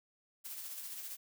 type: noise with tremolo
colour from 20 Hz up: blue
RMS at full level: -43 dBFS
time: 0.44-1.17 s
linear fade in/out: 20 ms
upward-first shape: sine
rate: 15 Hz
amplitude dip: 40%
effects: none